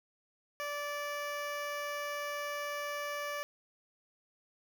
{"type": "tone with notch filter", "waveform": "15% pulse", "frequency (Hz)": 582, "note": "D5", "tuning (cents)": -16, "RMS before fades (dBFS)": -38, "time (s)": [0.6, 3.43], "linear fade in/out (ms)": 0, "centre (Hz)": 8500, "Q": 1.7, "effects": ["11-bit"]}